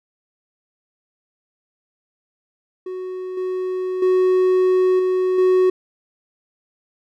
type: tone with level steps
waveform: triangle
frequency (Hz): 370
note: F#4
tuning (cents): 0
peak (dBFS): -24 / -19 / -11 / -14 / -10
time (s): 2.86-5.7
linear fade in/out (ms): 5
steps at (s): 3.37 / 4.02 / 4.99 / 5.38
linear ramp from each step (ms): 5
effects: none